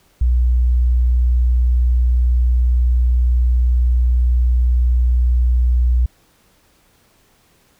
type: tone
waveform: sine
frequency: 61 Hz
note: B1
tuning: 21 cents flat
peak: -11 dBFS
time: 0.21-6.06 s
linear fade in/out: 5 ms
effects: pink hiss -56 dBFS RMS until 7.79 s